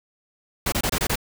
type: noise bursts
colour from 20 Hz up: pink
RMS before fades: -23 dBFS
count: 6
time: 0.66-1.157 s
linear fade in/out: 5 ms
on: 62 ms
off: 25 ms
effects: none